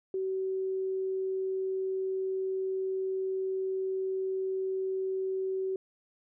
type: tone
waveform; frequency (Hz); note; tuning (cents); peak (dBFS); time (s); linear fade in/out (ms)
sine; 380; F#4; +46; -29; 0.14-5.76; 2
effects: none